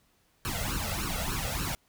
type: noise with flanger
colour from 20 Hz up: pink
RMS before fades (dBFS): -32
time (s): 0.45-1.75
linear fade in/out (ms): 0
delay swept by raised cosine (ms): 0.71 to 1.54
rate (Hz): 3.4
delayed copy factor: +0.95
effects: pink hiss -68 dBFS RMS until 1.88 s